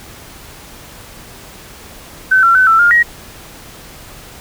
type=tone with pitch steps; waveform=sine; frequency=1525 / 1359 / 1515 / 1331 / 1411 / 1894 Hz; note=G6 / F6 / F#6 / E6 / F6 / A#6; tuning=-48 / -48 / +40 / +16 / +17 / +27 cents; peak=-6 dBFS; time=2.31-3.03 s; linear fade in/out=10 ms; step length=120 ms; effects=pink hiss -36 dBFS RMS until 4.4 s

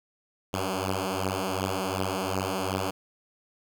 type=beating tone pair; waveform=5% pulse; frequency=93.7 / 96.4 Hz; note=F#2 / G2; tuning=+22 / -28 cents; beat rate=2.7 Hz; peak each=-19 dBFS; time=0.53-2.91 s; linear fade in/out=10 ms; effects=none

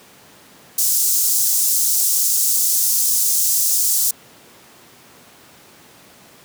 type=high-pass noise; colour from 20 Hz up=pink; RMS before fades=-17 dBFS; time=0.78-4.11 s; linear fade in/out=5 ms; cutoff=6100 Hz; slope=24 dB/octave; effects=pink hiss -46 dBFS RMS until 6.44 s + high-pass 150 Hz 12 dB/octave

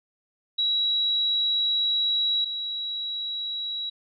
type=tone pair in turn; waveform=sine; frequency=3884 / 3884 Hz; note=B7 / B7; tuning=-30 / -30 cents; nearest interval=unison; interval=0 cents; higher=neither; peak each=-21 / -28 dBFS; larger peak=first; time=0.58-2.45 / 2.45-3.9 s; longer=first; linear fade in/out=10 ms; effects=none

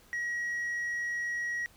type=tone; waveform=sine; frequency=1906 Hz; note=A#6; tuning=38 cents sharp; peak=-28 dBFS; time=0.13-1.66 s; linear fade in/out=0 ms; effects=tanh soft clip ceiling -30 dBFS + pink hiss -60 dBFS RMS until 1.76 s

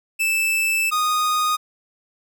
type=tone pair in turn; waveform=45% pulse; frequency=2637 / 1238.4 Hz; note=E7 / D#6; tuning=0 / -9 cents; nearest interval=octave + minor second; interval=1309 cents; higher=first; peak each=-18 dBFS; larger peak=neither; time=0.19-0.91 / 0.91-1.57 s; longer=first; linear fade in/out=20 ms; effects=none

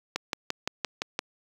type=click train; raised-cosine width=0.2 ms; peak=-10 dBFS; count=7; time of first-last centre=0.16-1.191 s; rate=5.82 Hz; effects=high-pass 150 Hz 12 dB/octave + 7-bit

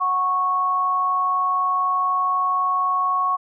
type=tone pair together; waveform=sine; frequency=736.8 / 1104 Hz; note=F#5 / C#6; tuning=-7 / -7 cents; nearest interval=perfect fifth; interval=700 cents; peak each=-28 / -18 dBFS; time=0-3.37 s; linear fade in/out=20 ms; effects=none

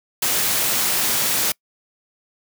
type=noise; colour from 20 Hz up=white; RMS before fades=-20 dBFS; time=0.22-1.52 s; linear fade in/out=5 ms; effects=noise-tail reverb RT60 0.1 s tail -26 dB re dry + high-pass 100 Hz 12 dB/octave

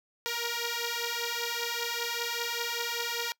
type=beating tone pair; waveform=5% pulse; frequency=468.4 / 473.5 Hz; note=A#4 / A#4; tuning=+8 / +27 cents; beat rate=5.1 Hz; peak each=-22 dBFS; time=0.26-3.32 s; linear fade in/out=0 ms; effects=noise-tail reverb RT60 0.1 s tail -24 dB re dry

